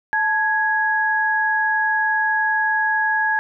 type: tone pair together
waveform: sine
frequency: 873.8 / 1663 Hz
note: A5 / G#6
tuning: -12 / +2 cents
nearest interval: major seventh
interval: 1114 cents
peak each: -21 / -18 dBFS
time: 0.13-3.39 s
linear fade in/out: 0 ms
effects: none